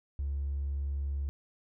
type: tone with hard clipping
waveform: sine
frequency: 70.2 Hz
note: C#2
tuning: 22 cents sharp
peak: -31 dBFS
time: 0.19-1.29 s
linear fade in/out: 0 ms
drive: 1 dB
effects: none